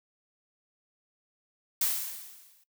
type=noise with exponential decay; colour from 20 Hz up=blue; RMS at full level=-25 dBFS; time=1.81-2.64 s; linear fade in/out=5 ms; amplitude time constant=180 ms; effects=noise-tail reverb RT60 0.1 s tail -18 dB re dry